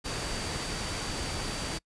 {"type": "tone in noise", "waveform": "sine", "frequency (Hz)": 4636, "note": "D8", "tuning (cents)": -23, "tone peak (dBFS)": -42, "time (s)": [0.04, 1.79], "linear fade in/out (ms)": 20, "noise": "pink", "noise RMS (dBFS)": -34, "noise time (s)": [0.04, 1.79], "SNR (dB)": -11, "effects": ["noise-tail reverb RT60 0.1 s tail -26 dB re dry", "resampled to 22050 Hz"]}